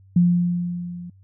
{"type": "tone with level ramp", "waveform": "sine", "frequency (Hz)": 175.3, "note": "F3", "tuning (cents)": 7, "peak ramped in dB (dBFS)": [-11, -33], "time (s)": [0.16, 1.1], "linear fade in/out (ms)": 5, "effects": ["added 96 Hz sine -48 dBFS peak until 1.23 s"]}